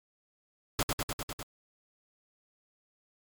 pink noise with echo, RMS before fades -28 dBFS, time 0.79-0.83 s, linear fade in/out 2 ms, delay 100 ms, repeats 6, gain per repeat -2 dB, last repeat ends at 1.43 s, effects MP3 96 kbps

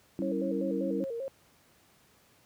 sine chord, C# diminished, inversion second, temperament equal with one note detuned, 194.53 / 277.2 / 329.6 Hz, G3 / C#4 / E4, -13 / 0 / 0 cents, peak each -34 dBFS, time 0.19-1.04 s, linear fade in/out 0 ms
sine tone with vibrato, 501 Hz, B4, 25 cents sharp, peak -33 dBFS, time 0.22-1.28 s, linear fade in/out 0 ms, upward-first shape square, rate 5.1 Hz, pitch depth 130 cents each way
effects pink hiss -63 dBFS RMS until 2.45 s + high-pass 80 Hz 12 dB/octave

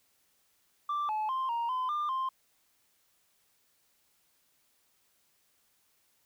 sine tone with pitch steps, 1175 / 860 / 1048 / 935 / 1021 / 1198 / 1050 Hz, D6 / A5 / C6 / A#5 / C6 / D6 / C6, +1 / -40 / +2 / +5 / -43 / +34 / +6 cents, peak -27 dBFS, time 0.89-2.29 s, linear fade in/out 5 ms, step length 200 ms, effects tanh soft clip ceiling -28 dBFS + white hiss -71 dBFS RMS until 6.25 s

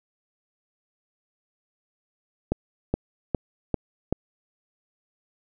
accelerating click train, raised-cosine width 2 ms, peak -9 dBFS, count 5, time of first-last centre 2.52-4.126 s, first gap 420 ms, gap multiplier 0.97, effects none

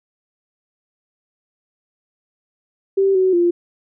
sine tone with pitch steps, 389.6 / 374.6 / 347.3 Hz, G4 / F#4 / F4, -11 / +21 / -10 cents, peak -12 dBFS, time 2.97-3.51 s, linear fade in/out 10 ms, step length 180 ms, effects none

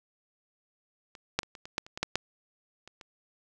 clicks, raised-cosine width 0.2 ms, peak -29 / -8 / -26 / -28 / -25 / -11 / -30 / -20 / -10 / -9 / -30 / -29 dBFS, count 12, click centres 1.152 / 1.39 / 1.432 / 1.552 / 1.655 / 1.781 / 1.865 / 1.975 / 2.03 / 2.156 / 2.876 / 3.012 s, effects none

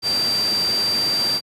sine tone in noise, 4699 Hz, D8, in tune, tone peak -18 dBFS, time 0.02-1.41 s, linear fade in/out 50 ms, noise pink, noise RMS -28 dBFS, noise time 0.02-1.41 s, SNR +7 dB, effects high-pass 150 Hz 12 dB/octave + resampled to 32000 Hz

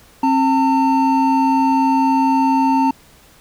triangle tone pair together, 267.6 / 900 Hz, C4 / A5, +39 / +39 cents, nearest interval octave + major sixth, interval 2100 cents, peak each -13 dBFS, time 0.23-2.91 s, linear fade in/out 5 ms, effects pink hiss -48 dBFS RMS until 3.4 s

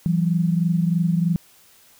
sine tone pair together, 167.28 / 190.4 Hz, E3 / F#3, +26 / +50 cents, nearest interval major second, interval 224 cents, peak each -18 / -23 dBFS, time 0.06-1.36 s, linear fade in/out 0 ms, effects white hiss -53 dBFS RMS until 1.99 s

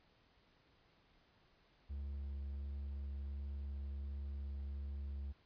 triangle tone with vibrato, 69.8 Hz, C#2, 13 cents sharp, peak -39 dBFS, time 1.89-5.33 s, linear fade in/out 20 ms, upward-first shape sine, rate 1.4 Hz, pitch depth 8 cents each way, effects pink hiss -71 dBFS RMS until 5.45 s + resampled to 11025 Hz

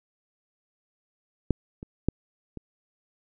clicks, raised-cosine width 3 ms, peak -8 / -25 / -9 / -24 dBFS, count 4, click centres 1.507 / 1.829 / 2.086 / 2.573 s, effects none

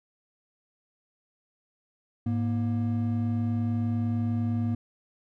triangle tone pair together, 105.51 / 236.6 Hz, G#2 / A#3, +28 / +26 cents, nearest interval octave + major second, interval 1398 cents, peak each -25 / -26 dBFS, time 2.26-4.75 s, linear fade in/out 5 ms, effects none

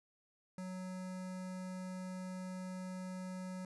square tone with notch filter, 185 Hz, F#3, in tune, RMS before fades -44 dBFS, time 0.58-3.65 s, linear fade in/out 2 ms, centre 3200 Hz, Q 1.4, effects resampled to 24000 Hz

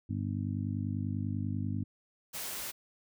harmonic tone, 50.1 Hz, G1, 38 cents sharp, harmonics 2 / 3 / 4 / 5 / 6, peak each -34 / -40 / -39 / -38 / -44 dBFS, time 0.09-1.84 s, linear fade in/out 10 ms
white noise, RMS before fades -39 dBFS, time 2.33-2.72 s, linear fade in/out 20 ms
effects none

